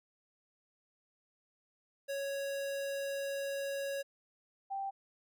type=tone pair in turn; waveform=square / sine; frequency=554.4 / 784 Hz; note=C#5 / G5; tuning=0 / 0 cents; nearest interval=tritone; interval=600 cents; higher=second; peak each=-36 / -35 dBFS; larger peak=second; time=2.08-4.03 / 4.7-4.91 s; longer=first; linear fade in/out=20 ms; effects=none